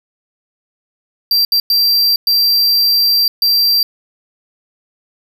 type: tone bursts at uneven times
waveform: square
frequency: 4712 Hz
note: D8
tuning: 5 cents sharp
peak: -10 dBFS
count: 5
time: 1.31-1.45 / 1.52-1.6 / 1.7-2.16 / 2.27-3.28 / 3.42-3.83 s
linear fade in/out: 2 ms
effects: 7-bit